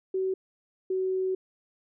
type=tone pair in turn; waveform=sine; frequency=378.2 / 375.6 Hz; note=F#4 / F#4; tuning=+38 / +26 cents; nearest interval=unison; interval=12 cents; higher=first; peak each=-25 dBFS; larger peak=neither; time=0.14-0.34 / 0.9-1.35 s; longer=second; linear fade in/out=5 ms; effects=none